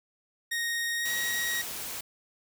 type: tone with pitch glide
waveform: sawtooth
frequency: 1864.7 to 1894 Hz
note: A#6 to A#6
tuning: 0 to +27 cents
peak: -25 dBFS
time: 0.51-1.62 s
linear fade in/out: 10 ms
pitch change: +27 cents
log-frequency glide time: 0.97-1.11 s
type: noise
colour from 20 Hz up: white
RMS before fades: -37 dBFS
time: 1.05-2.01 s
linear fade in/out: 5 ms
effects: none